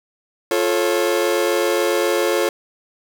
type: chord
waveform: 40% pulse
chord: F augmented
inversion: none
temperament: just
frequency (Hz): 349.2 / 436.5 / 545.7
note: F4 / A4 / C#5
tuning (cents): 0 / -14 / -27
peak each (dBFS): -20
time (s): 0.51-2.49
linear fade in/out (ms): 2
effects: none